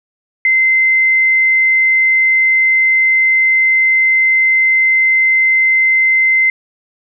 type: tone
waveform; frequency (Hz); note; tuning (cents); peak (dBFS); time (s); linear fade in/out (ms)
sine; 2070; C7; -19; -8; 0.45-6.5; 2
effects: none